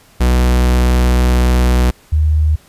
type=tone pair in turn; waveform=45% pulse / sine; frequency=61.74 / 76.98 Hz; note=B1 / D#2; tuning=0 / -18 cents; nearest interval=major third; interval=382 cents; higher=second; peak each=-9 dBFS; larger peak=neither; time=0.2-1.91 / 2.12-2.56 s; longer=first; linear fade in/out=10 ms; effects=pink hiss -47 dBFS RMS until 2.68 s + resampled to 32000 Hz